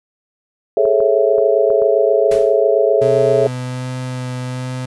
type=chord; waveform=sine; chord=A major seventh; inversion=third; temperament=just; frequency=412.5 / 440 / 550 / 660 Hz; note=G#4 / A4 / C#5 / E5; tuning=-12 / 0 / -14 / +2 cents; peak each=-16 dBFS; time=0.77-3.47 s; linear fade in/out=2 ms
type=clicks; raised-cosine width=1 ms; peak=-18 dBFS; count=5; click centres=0.854 / 1.004 / 1.383 / 1.703 / 1.82 s
type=noise with exponential decay; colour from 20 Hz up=pink; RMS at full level=-26 dBFS; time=2.31-2.62 s; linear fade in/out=5 ms; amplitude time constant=66 ms
type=tone with vibrato; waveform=35% pulse; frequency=127 Hz; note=B2; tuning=49 cents sharp; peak=-20 dBFS; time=3.01-4.86 s; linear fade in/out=10 ms; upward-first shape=sine; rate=1.3 Hz; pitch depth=12 cents each way
effects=resampled to 24000 Hz